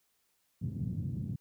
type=band-pass noise; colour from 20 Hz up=white; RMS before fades=-36 dBFS; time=0.61-1.36 s; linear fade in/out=10 ms; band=100 to 170 Hz; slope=24 dB/octave; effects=white hiss -75 dBFS RMS until 1.4 s